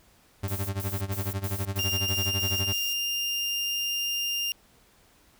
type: tone with tremolo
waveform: 40% pulse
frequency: 98 Hz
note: G2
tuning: in tune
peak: -25 dBFS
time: 0.43-2.73 s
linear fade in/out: 5 ms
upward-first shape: sine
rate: 12 Hz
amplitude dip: 85%
type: noise bursts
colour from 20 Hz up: violet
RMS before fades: -37 dBFS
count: 8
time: 0.48-2.93 s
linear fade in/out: 0 ms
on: 210 ms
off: 110 ms
type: tone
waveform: 30% pulse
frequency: 2801 Hz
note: F7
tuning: 4 cents sharp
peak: -24 dBFS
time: 1.79-4.52 s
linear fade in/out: 0 ms
effects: pink hiss -60 dBFS RMS until 5.39 s